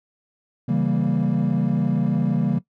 triangle chord, C# diminished seventh, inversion none, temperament equal, 138.59 / 164.81 / 196 / 233.1 Hz, C#3 / E3 / G3 / Bb3, 0 / 0 / 0 / 0 cents, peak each -21 dBFS, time 0.68-2.59 s, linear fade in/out 10 ms, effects noise-tail reverb RT60 0.1 s tail -17 dB re dry + tanh soft clip ceiling -11 dBFS

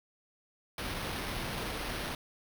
pink noise with sample-and-hold, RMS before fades -37 dBFS, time 0.78-2.15 s, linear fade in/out 2 ms, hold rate 7350 Hz, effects none

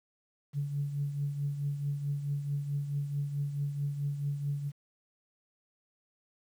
sine tone with tremolo, 143 Hz, D3, 46 cents flat, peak -27 dBFS, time 0.53-4.72 s, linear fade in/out 50 ms, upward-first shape triangle, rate 4.6 Hz, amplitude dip 65%, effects tanh soft clip ceiling -23 dBFS + 10-bit

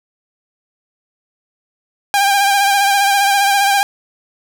sawtooth tone with vibrato, 798 Hz, G5, 31 cents sharp, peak -7 dBFS, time 2.14-3.83 s, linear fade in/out 0 ms, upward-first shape sine, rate 15 Hz, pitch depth 35 cents each way, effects none

